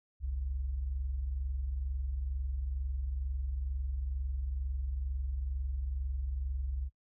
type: tone pair together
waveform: sine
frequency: 44.62 / 66.8 Hz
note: F1 / C2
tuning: +38 / +36 cents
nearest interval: perfect fifth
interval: 698 cents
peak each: -39 / -32 dBFS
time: 0.2-6.9 s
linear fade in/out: 50 ms
effects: noise-tail reverb RT60 0.1 s tail -25 dB re dry + tanh soft clip ceiling -26 dBFS